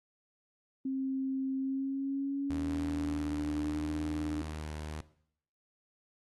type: tone with pitch glide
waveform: sine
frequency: 266.2 to 298.8 Hz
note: C4 to D4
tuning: +30 to +30 cents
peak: -31 dBFS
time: 0.85-4.42 s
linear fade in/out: 5 ms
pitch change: +200 cents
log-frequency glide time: 1.57-3.72 s
type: tone with vibrato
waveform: sawtooth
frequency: 78.1 Hz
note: D#2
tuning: 7 cents sharp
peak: -34 dBFS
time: 2.5-5.01 s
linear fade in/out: 0 ms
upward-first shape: sine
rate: 0.77 Hz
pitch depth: 36 cents each way
effects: noise-tail reverb RT60 0.7 s tail -18 dB re dry + AAC 32 kbps